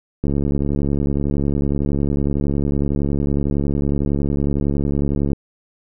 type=click train; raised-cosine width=3 ms; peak=-8 dBFS; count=362; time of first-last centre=0.24-5.332 s; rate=70.9 Hz; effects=none